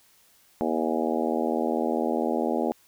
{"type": "harmonic tone with a mistuned harmonic", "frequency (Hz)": 80, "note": "D#2", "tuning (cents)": 49, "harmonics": [3, 4, 5, 6, 7, 8, 9, 10], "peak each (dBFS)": [-29, -30, -31, -32, -32, -33, -34, -34], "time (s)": [0.61, 2.72], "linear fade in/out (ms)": 0, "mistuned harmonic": 10, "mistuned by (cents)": 52, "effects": ["white hiss -60 dBFS RMS until 2.87 s"]}